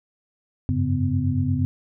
sine tone cluster, 92.4 / 100.9 / 138.5 / 253.3 Hz, F#2 / G#2 / C#3 / B3, -2 / -49 / -1 / +44 cents, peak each -25 dBFS, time 0.69-1.65 s, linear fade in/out 0 ms, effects none

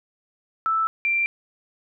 sine tone pair in turn, 1318.5 / 2362 Hz, E6 / D7, 0 / +9 cents, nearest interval minor seventh, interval 1009 cents, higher second, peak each -19 dBFS, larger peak neither, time 0.66-0.87 / 1.05-1.26 s, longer neither, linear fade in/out 0 ms, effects none

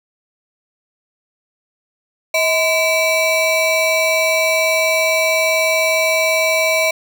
square ring-modulated tone, 830.6 Hz, G#5, in tune, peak -11 dBFS, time 2.34-6.91 s, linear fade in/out 5 ms, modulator 1470 Hz, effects none

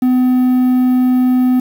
triangle tone with quantisation, 252.7 Hz, B3, 40 cents sharp, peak -7 dBFS, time 0.02-1.6 s, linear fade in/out 5 ms, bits 6, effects none

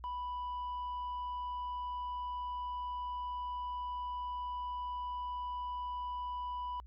sine tone, 987.8 Hz, B5, in tune, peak -34 dBFS, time 0.04-6.8 s, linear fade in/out 0 ms, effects tanh soft clip ceiling -36 dBFS + added 60 Hz sine -49 dBFS peak until 6.86 s

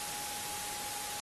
sine tone in noise, 830.6 Hz, G#5, in tune, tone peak -46 dBFS, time 0-1.2 s, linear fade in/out 0 ms, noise white, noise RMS -39 dBFS, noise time 0-1.2 s, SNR -10 dB, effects AAC 32 kbps

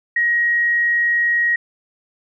sine tone, 1890 Hz, A#6, 23 cents sharp, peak -14 dBFS, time 0.16-1.56 s, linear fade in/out 5 ms, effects none

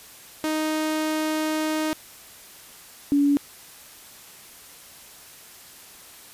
sawtooth / sine tone pair in turn, 311.1 / 284.9 Hz, D#4 / C#4, 0 / +48 cents, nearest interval major second, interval 152 cents, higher first, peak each -19 / -16 dBFS, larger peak second, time 0.44-1.93 / 3.12-3.37 s, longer first, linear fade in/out 0 ms, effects white hiss -46 dBFS RMS until 6.33 s + resampled to 32000 Hz

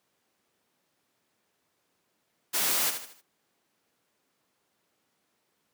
white noise with echo, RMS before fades -27 dBFS, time 2.53-2.91 s, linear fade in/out 20 ms, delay 77 ms, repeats 4, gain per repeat -8 dB, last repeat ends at 3.218 s, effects pink hiss -74 dBFS RMS until 5.73 s + high-pass 200 Hz 12 dB/octave

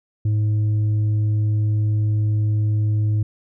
triangle tone with tanh clipping, 106.3 Hz, G#2, 41 cents sharp, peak -17 dBFS, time 0.25-3.23 s, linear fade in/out 5 ms, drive 8 dB, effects none

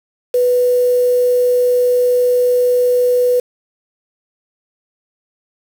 sine tone with quantisation, 493.9 Hz, B4, in tune, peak -10 dBFS, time 0.34-3.4 s, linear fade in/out 5 ms, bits 5, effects none

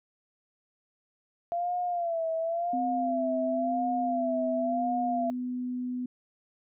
sine tone with vibrato, 682 Hz, F5, 41 cents flat, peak -27 dBFS, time 1.52-5.3 s, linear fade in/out 0 ms, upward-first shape sine, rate 0.94 Hz, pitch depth 84 cents each way
sine tone with pitch glide, 257.1 to 249.5 Hz, C4 to B3, -30 to +18 cents, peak -30 dBFS, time 2.73-6.06 s, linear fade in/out 5 ms, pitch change -52 cents, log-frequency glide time 3.44-5.2 s
effects none

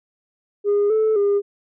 sine tone with pitch steps, 409 / 436.6 / 404.4 Hz, G#4 / A4 / G#4, -26 / -13 / -46 cents, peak -13 dBFS, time 0.64-1.42 s, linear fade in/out 50 ms, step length 260 ms, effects tanh soft clip ceiling -13 dBFS

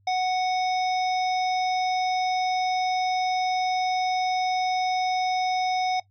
harmonic tone, 740 Hz, F#5, in tune, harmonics 1 / 3 / 5 / 7 / 8, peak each -22 / -33 / -37 / -36 / -45 dBFS, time 0.07-6 s, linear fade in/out 5 ms, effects noise-tail reverb RT60 0.1 s tail -19 dB re dry + added 99 Hz sine -60 dBFS peak until 6.1 s

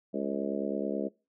harmonic tone with a mistuned harmonic, 69.3 Hz, C#2, in tune, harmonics 3 / 4 / 5 / 6 / 7 / 8 / 9, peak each -35 / -36 / -37 / -38 / -38 / -39 / -40 dBFS, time 0.13-1.09 s, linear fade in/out 20 ms, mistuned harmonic 9, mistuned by +25 cents, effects noise-tail reverb RT60 0.3 s tail -23 dB re dry

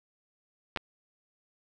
clicks, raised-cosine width 0.3 ms, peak -12 / -23 dBFS, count 2, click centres 0.762 / 0.773 s, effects none

